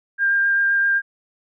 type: tone with vibrato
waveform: sine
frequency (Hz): 1600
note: G6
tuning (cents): +35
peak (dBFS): -15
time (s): 0.18-1.02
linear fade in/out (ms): 50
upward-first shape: triangle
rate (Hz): 7.7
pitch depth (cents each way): 12
effects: none